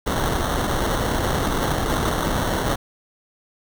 pink noise with sample-and-hold, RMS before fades -22 dBFS, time 0.06-2.76 s, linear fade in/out 10 ms, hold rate 2450 Hz, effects none

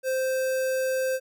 square tone with notch filter, 522 Hz, C5, 4 cents flat, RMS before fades -26 dBFS, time 0.03-1.2 s, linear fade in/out 50 ms, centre 3400 Hz, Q 1.6, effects none

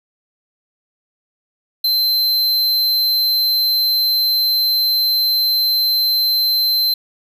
square tone, 4100 Hz, C8, 36 cents flat, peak -14 dBFS, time 1.84-6.94 s, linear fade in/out 5 ms, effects none

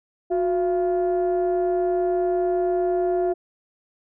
sine tone pair together, 362.7 / 683 Hz, F#4 / F5, -34 / -39 cents, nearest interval major seventh, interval 1095 cents, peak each -19 / -23 dBFS, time 0.3-3.34 s, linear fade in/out 20 ms, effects tanh soft clip ceiling -15 dBFS

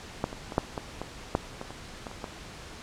clicks, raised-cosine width 1 ms, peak -12 / -24 / -22 / -8 / -17 / -19 / -9 / -22 / -26 / -22 / -29 / -20 dBFS, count 12, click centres 0.241 / 0.329 / 0.522 / 0.581 / 0.778 / 1.016 / 1.351 / 1.614 / 1.706 / 2.068 / 2.114 / 2.242 s, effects pink hiss -44 dBFS RMS until 2.82 s + low-pass 7000 Hz 12 dB/octave

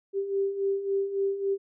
sine beating tone pair, 391 / 394.6 Hz, G4 / G4, -4 / +11 cents, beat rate 3.6 Hz, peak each -32 / -26 dBFS, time 0.13-1.58 s, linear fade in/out 50 ms, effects none

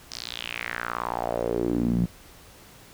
sawtooth tone with band-pass filter sweep, 58.9 Hz, A#1, 19 cents sharp, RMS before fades -28 dBFS, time 0.11-2.06 s, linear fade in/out 10 ms, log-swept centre 5400 to 170 Hz, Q 4, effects pink hiss -50 dBFS RMS until 2.93 s

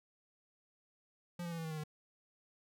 square tone with pitch steps, 174.61 / 170.72 / 166.92 / 163.2 / 159.56 / 156.01 / 152.53 Hz, F3 / F3 / E3 / E3 / D#3 / D#3 / D#3, 0 / -39 / +22 / -17 / +44 / +5 / -34 cents, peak -40 dBFS, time 1.39-1.838 s, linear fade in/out 5 ms, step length 64 ms, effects none

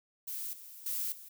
violet noise with level steps, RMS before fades -39 / -50 / -35 / -50 dBFS, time 0.27-1.29 s, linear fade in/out 10 ms, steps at 0.53 / 0.86 / 1.12 s, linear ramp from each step 2 ms, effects none

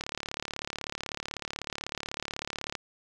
click train, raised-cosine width 0.2 ms, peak -16 dBFS, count 100, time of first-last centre 0.01-2.752 s, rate 36.1 Hz, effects none

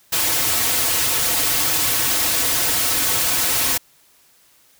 white noise with comb filter, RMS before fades -19 dBFS, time 0.12-3.78 s, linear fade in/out 10 ms, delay 5 ms, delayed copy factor -0.8, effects white hiss -55 dBFS RMS until 4.79 s

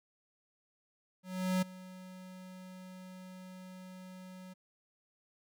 square tone with ADSR envelope, 185 Hz, F#3, in tune, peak -28 dBFS, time 1.23-4.54 s, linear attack 390 ms, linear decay 11 ms, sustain -20 dB, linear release 15 ms, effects none

